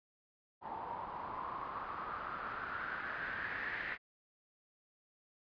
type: noise with low-pass filter sweep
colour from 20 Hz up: white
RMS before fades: -42 dBFS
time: 0.61-3.98 s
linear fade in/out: 50 ms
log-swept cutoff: 870 to 1900 Hz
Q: 6
effects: resampled to 11025 Hz